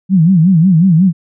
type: tone with vibrato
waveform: sine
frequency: 174.61 Hz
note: F3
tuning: in tune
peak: -5 dBFS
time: 0.09-1.13 s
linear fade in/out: 50 ms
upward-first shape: sine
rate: 5.5 Hz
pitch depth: 190 cents each way
effects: none